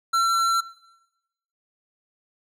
sine tone with tanh clipping, 1352 Hz, E6, 43 cents sharp, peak -20 dBFS, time 0.13-0.61 s, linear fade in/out 10 ms, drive 15 dB, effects noise-tail reverb RT60 1.0 s tail -20 dB re dry

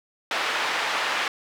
pink band-pass noise, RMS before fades -26 dBFS, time 0.31-1.28 s, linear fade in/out 2 ms, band 870 to 3200 Hz, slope 12 dB/octave, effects none

